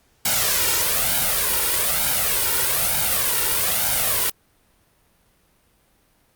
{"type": "noise with flanger", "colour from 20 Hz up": "white", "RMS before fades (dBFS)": -20, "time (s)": [0.25, 4.3], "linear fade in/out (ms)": 5, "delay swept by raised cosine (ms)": [1.3, 2.17], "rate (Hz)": 1.1, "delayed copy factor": 0.7, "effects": ["pink hiss -61 dBFS RMS until 6.35 s", "Opus 48 kbps"]}